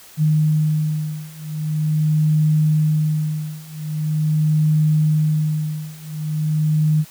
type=beating tone pair; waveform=sine; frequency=153.6 / 154.03 Hz; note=D#3 / D#3; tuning=-22 / -17 cents; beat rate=0.43 Hz; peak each=-19 / -18 dBFS; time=0.17-7.05 s; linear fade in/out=50 ms; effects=white hiss -44 dBFS RMS until 7.1 s